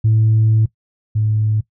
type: tone pair in turn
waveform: sine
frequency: 110 / 107.8 Hz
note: A2 / A2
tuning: 0 / -35 cents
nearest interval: unison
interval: 35 cents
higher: first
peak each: -9 / -13 dBFS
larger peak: first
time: 0.04-0.66 / 1.15-1.61 s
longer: first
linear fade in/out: 10 ms
effects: noise-tail reverb RT60 0.1 s tail -18 dB re dry + tanh soft clip ceiling -7 dBFS

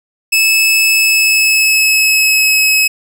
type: tone with pitch glide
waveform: sawtooth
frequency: 2606 to 2566 Hz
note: E7 to E7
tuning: -20 to -47 cents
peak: -5 dBFS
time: 0.32-2.88 s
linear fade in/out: 10 ms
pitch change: -27 cents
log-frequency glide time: 0.91-2.62 s
effects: none

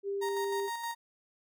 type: tone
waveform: sine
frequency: 397.8 Hz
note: G4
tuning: 25 cents sharp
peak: -31 dBFS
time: 0.03-0.7 s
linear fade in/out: 50 ms
type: tone with tremolo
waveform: 35% pulse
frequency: 932.3 Hz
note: A#5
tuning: in tune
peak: -32 dBFS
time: 0.21-0.95 s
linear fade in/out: 20 ms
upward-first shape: square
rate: 6.4 Hz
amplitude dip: 40%
effects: none

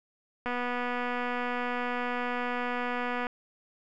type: click train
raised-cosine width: 0.5 ms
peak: -18 dBFS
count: 689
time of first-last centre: 0.46-3.268 s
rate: 245 Hz
effects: none

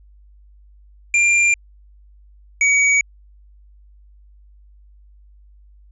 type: tone pair in turn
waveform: square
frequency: 2386 / 2260 Hz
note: D7 / C#7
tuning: +27 / +33 cents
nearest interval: minor second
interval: 94 cents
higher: first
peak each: -13 dBFS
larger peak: neither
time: 1.14-1.54 / 2.61-3.01 s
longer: neither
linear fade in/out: 2 ms
effects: added 50 Hz sine -45 dBFS peak until 5.91 s + resampled to 22050 Hz

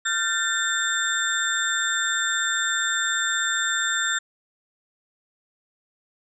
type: tone cluster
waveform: sine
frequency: 1388 / 1545 / 1780 / 3596 / 7420 Hz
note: F6 / G6 / A6 / A7 / A#8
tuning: -11 / -26 / +20 / +37 / -9 cents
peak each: -28 dBFS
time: 0.05-4.19 s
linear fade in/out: 10 ms
effects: none

